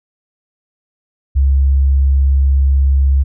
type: tone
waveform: sine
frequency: 68.2 Hz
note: C#2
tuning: 28 cents flat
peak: -8 dBFS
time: 1.35-3.24 s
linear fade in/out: 20 ms
effects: none